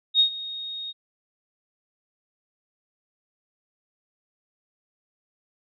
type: tone with ADSR envelope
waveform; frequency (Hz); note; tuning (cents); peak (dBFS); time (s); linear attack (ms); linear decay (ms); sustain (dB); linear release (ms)
sine; 3729; A#7; 0; -13; 0.14-0.93; 57; 96; -18; 32
effects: none